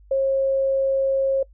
sine tone, 540 Hz, C#5, 45 cents flat, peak -17 dBFS, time 0.11-1.43 s, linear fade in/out 5 ms, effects noise-tail reverb RT60 0.1 s tail -24 dB re dry + added 50 Hz sine -47 dBFS peak until 1.53 s

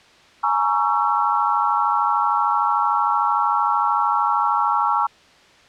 sine chord, A# half-diminished seventh, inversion third, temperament just, 839.1 / 932.3 / 1118.8 / 1342.6 Hz, G#5 / A#5 / C#6 / E6, +18 / 0 / +16 / +31 cents, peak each -22 dBFS, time 0.43-5.07 s, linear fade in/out 10 ms, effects white hiss -50 dBFS RMS until 5.68 s + low-pass 4000 Hz 12 dB/octave

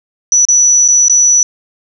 sine tone with dropouts, 5920 Hz, F#8, in tune, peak -5 dBFS, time 0.32-1.43 s, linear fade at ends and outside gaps 1 ms, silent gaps 0.452-0.486 / 0.879-0.885 / 1.083-1.097 s, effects none

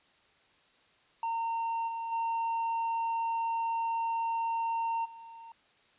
triangle tone with level steps, 916 Hz, A#5, 31 cents flat, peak -28 / -32 / -27 / -44 dBFS, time 1.23-5.52 s, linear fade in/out 2 ms, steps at 1.87 / 2.11 / 5.04 s, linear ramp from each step 20 ms, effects white hiss -65 dBFS RMS until 5.98 s + resampled to 8000 Hz

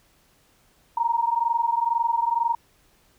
sine tone pair together, 922.9 / 945 Hz, A#5 / A#5, -18 / +23 cents, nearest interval unison, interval 41 cents, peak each -23 dBFS, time 0.97-2.55 s, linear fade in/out 5 ms, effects pink hiss -61 dBFS RMS until 3.18 s

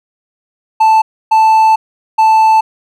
triangle tone bursts at uneven times, 880 Hz, A5, in tune, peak -3 dBFS, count 3, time 0.8-1.02 / 1.31-1.76 / 2.18-2.61 s, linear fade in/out 10 ms, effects none

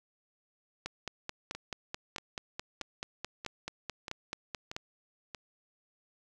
two click trains, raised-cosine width 0.2 ms, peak -23 / -19 dBFS, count 7 / 19, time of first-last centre 1.55-5.347 / 0.86-4.765 s, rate 1.58 / 4.61 Hz, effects none

